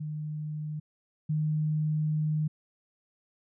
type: tone pair in turn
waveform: sine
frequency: 152.2 / 153.61 Hz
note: D#3 / D#3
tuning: -38 / -22 cents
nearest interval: unison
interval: 16 cents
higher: second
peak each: -32 / -25 dBFS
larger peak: second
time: 0-0.8 / 1.29-2.48 s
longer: second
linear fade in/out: 10 ms
effects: none